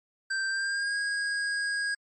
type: tone with pitch glide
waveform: square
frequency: 1568 to 1638.4 Hz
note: G6 to G#6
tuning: 0 to -24 cents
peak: -28 dBFS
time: 0.3-1.95 s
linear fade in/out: 10 ms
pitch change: +76 cents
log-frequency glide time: 0.49-0.97 s
effects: MP3 32 kbps